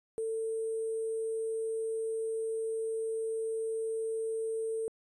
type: tone with sample-and-hold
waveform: sine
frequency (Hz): 446.6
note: A4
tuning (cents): +26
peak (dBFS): -31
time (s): 0.18-4.88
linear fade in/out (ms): 0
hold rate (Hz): 8820
effects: resampled to 22050 Hz